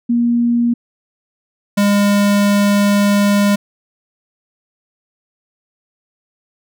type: tone pair in turn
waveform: sine / square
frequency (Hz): 237.3 / 203.1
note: A#3 / G#3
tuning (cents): +31 / -38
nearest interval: minor third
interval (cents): 269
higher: first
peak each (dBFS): -11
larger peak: neither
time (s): 0.09-0.74 / 1.77-3.56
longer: second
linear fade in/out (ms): 10
effects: none